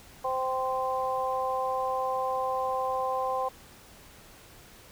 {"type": "harmonic tone", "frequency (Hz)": 260, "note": "C4", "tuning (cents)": -11, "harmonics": [2, 3, 4], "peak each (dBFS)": [-31, -31, -31], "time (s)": [0.24, 3.49], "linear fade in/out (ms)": 10, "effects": ["pink hiss -52 dBFS RMS until 4.91 s"]}